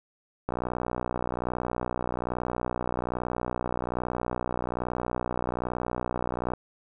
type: click train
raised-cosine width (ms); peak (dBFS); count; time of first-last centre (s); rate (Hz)
1; -15; 371; 0.49-6.536; 61.2
effects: none